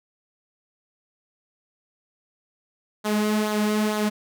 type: tone with flanger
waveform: sawtooth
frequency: 212.1 Hz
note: G#3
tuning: 37 cents sharp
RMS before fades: -23 dBFS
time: 3.04-4.1 s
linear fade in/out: 20 ms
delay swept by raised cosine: 0.37 to 3.57 ms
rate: 2.2 Hz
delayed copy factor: -0.55
effects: none